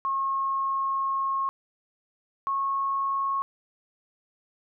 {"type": "tone pair in turn", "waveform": "sine", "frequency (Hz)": [1084, 1094.7], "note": ["C#6", "C#6"], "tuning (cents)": [-39, -22], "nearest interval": "unison", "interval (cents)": 17, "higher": "second", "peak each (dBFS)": -24, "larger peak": "neither", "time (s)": [[0.05, 1.49], [2.47, 3.42]], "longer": "first", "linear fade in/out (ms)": 0, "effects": []}